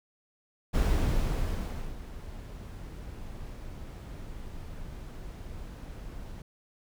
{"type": "noise with ADSR envelope", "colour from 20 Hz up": "brown", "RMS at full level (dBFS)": -24, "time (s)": [0.73, 6.42], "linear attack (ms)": 22, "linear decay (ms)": 1200, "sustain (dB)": -17, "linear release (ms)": 3, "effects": []}